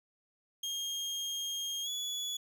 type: tone with pitch glide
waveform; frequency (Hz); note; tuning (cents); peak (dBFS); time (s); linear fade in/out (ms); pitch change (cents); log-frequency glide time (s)
30% pulse; 3231 to 3407; G#7 to G#7; -48 to +44; -32; 0.63-2.37; 5; +92; 1.83-1.89
effects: none